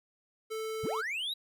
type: tone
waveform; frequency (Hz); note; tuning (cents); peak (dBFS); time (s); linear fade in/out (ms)
square; 440; A4; 0; -35; 0.5-1.02; 20
type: linear sweep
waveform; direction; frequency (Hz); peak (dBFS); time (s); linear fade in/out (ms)
triangle; up; 48.64 to 3951; -31; 0.83-1.34; 10
effects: none